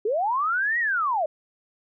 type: linear two-way sweep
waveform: sine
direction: up then down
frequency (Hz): 392 to 1945 to 578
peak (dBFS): -21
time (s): 0.05-1.26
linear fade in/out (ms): 5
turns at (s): 0.79
effects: none

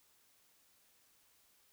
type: silence
effects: white hiss -70 dBFS RMS until 1.72 s

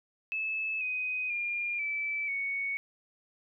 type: tone with pitch steps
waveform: sine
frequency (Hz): 2608 / 2506 / 2408 / 2314 / 2224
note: E7 / D#7 / D7 / D7 / C#7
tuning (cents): -19 / +12 / +43 / -26 / +5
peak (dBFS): -30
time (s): 0.32-2.77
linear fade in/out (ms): 0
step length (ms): 490
effects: none

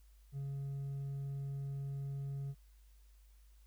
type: tone with hard clipping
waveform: sine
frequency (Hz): 138.59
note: C#3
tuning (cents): 0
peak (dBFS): -39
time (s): 0.32-2.55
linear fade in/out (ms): 50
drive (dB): 2
effects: added 51 Hz sine -59 dBFS peak until 3.66 s + white hiss -74 dBFS RMS until 3.66 s

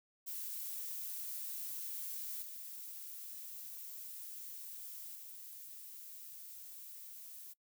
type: noise with level steps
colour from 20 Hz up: violet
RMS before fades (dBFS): -43 / -48 / -51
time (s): 0.26-7.54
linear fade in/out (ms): 20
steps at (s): 2.42 / 5.15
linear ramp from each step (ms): 5
effects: noise-tail reverb RT60 0.1 s tail -23 dB re dry

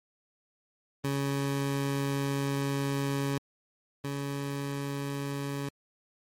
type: tone pair in turn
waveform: 20% pulse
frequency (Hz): 139.2 / 140.49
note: C#3 / C#3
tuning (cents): +8 / +24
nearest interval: unison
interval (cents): 16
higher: second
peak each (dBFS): -23 / -27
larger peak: first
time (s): 1.04-3.38 / 4.04-5.69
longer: first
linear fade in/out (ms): 5
effects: MP3 64 kbps

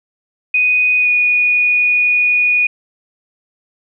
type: tone with pitch glide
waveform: sine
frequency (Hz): 2489 to 2462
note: D#7 to D#7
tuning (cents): 0 to -19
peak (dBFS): -10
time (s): 0.54-2.67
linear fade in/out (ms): 5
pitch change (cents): -19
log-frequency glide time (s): 0.99-1.08
effects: none

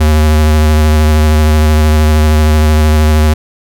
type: tone with vibrato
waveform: square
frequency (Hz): 76.9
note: D#2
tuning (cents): -20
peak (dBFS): -6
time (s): 0-3.34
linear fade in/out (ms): 10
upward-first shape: sine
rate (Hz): 13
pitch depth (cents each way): 22
effects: none

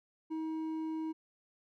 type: tone with hard clipping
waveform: sine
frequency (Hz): 317.9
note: D#4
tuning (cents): +37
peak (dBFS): -36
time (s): 0.3-1.13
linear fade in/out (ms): 20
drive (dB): 5
effects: none

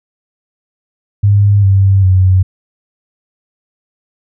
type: tone with pitch steps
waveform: sine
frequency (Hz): 101.6 / 97.35 / 93.28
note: G#2 / G2 / F#2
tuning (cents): -38 / -12 / +15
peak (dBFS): -5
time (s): 1.23-2.43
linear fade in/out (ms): 10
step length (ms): 400
effects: none

